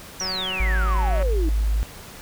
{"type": "exponential sweep", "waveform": "sine", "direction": "down", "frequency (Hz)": [5930, 300.8], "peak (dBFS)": -25, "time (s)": [0.2, 1.49], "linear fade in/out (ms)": 0}
{"type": "click train", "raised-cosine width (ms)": 0.5, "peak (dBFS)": -18, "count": 191, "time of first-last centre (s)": [0.21, 1.226], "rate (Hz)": 187}
{"type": "tone", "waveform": "sine", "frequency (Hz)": 52.7, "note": "G#1", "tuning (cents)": 26, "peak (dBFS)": -18, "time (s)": [0.6, 1.83], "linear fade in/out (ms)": 0}
{"effects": ["pink hiss -41 dBFS RMS until 2.21 s"]}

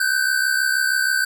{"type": "tone pair together", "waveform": "square", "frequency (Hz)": [1501.7, 1568], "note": ["F#6", "G6"], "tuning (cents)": [25, 0], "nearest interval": "minor second", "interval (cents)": 75, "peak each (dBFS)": -21, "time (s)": [0, 1.25], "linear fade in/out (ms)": 5, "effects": []}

